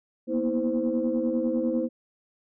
sine tone cluster, 235.9 / 245.9 / 323.5 / 517 Hz, A#3 / B3 / E4 / C5, +21 / -7 / -32 / -21 cents, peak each -28 dBFS, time 0.27-1.89 s, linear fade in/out 50 ms, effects tanh soft clip ceiling -15 dBFS

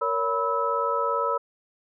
sine tone cluster, 464.5 / 562 / 986 / 1300 Hz, A#4 / C#5 / B5 / E6, -6 / +24 / -3 / -24 cents, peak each -29 / -29 / -28 / -26 dBFS, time 0.01-1.38 s, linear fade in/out 10 ms, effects none

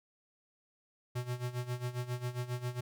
square tone with tremolo, 123.47 Hz, B2, in tune, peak -33 dBFS, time 1.15-2.81 s, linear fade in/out 10 ms, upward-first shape sine, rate 7.4 Hz, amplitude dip 80%, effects none

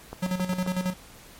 click train, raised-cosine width 1 ms, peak -21 dBFS, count 5, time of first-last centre 0.13-0.664 s, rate 7.49 Hz
square tone with tremolo, 183.2 Hz, F#3, 17 cents flat, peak -24 dBFS, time 0.22-0.94 s, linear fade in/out 10 ms, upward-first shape square, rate 11 Hz, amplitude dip 65%
effects pink hiss -49 dBFS RMS until 1.39 s + MP3 64 kbps

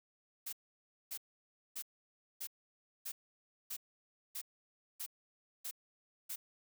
blue noise bursts, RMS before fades -42 dBFS, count 10, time 0.46-6.36 s, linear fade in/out 10 ms, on 68 ms, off 580 ms, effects none

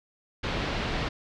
pink low-pass noise, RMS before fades -30 dBFS, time 0.43-1.09 s, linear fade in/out 10 ms, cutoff 4300 Hz, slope 24 dB/octave, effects none

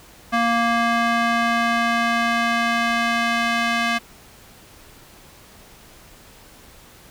square tone with band-pass filter sweep, 233.1 Hz, A#3, in tune, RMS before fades -20 dBFS, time 0.32-3.99 s, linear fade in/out 20 ms, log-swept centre 1300 to 2100 Hz, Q 1, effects pink hiss -47 dBFS RMS until 7.1 s

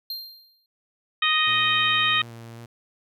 square tone with exponential decay, 4186 Hz, C8, in tune, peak -28 dBFS, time 0.1-0.66 s, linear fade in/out 2 ms, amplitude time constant 120 ms
harmonic tone, 622 Hz, D#5, 1 cent flat, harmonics 2 / 3 / 4 / 5 / 6, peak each -25 / -25 / -25 / -25 / -25 dBFS, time 1.22-2.22 s, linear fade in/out 5 ms
sawtooth tone with vibrato, 116.54 Hz, A#2, in tune, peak -35 dBFS, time 1.47-2.66 s, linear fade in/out 5 ms, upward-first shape square, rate 1.8 Hz, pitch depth 14 cents each way
effects none

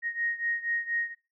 sine beating tone pair, 1868 / 1872.2 Hz, A#6 / A#6, +3 / +7 cents, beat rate 4.2 Hz, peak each -30 / -33 dBFS, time 0.02-1.15 s, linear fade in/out 50 ms, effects noise-tail reverb RT60 0.3 s tail -19 dB re dry

